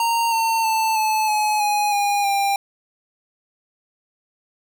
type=tone with pitch steps; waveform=square; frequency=925 / 905.4 / 886.3 / 867.6 / 849.2 / 831.3 / 813.7 / 796.5 Hz; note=A#5 / A5 / A5 / A5 / G#5 / G#5 / G#5 / G5; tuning=-14 / +49 / +12 / -25 / +38 / +1 / -36 / +27 cents; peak=-18 dBFS; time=0-2.56 s; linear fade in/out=2 ms; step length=320 ms; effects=none